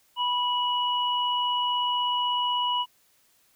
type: tone pair together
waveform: sine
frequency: 981.7 / 2929 Hz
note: B5 / F#7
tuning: -11 / -18 cents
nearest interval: octave + perfect fifth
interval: 1893 cents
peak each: -25 / -27 dBFS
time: 0.16-2.86 s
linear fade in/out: 50 ms
effects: white hiss -64 dBFS RMS until 3.55 s